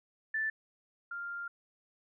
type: tone pair in turn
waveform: sine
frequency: 1760 / 1396.9 Hz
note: A6 / F6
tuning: 0 / 0 cents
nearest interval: major third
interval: 400 cents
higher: first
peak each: -30 / -37 dBFS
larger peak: first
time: 0.34-0.5 / 1.11-1.48 s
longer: second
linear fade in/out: 5 ms
effects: none